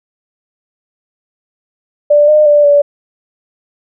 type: tone with pitch steps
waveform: sine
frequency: 588 / 607 / 588 / 577 Hz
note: D5 / D#5 / D5 / D5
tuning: +2 / -43 / +2 / -31 cents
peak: -4 dBFS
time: 2.1-2.82 s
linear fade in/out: 10 ms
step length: 180 ms
effects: none